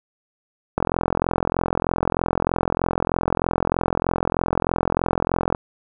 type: click train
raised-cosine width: 1 ms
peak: -5 dBFS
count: 207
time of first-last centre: 0.78-5.549 s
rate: 43.2 Hz
effects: none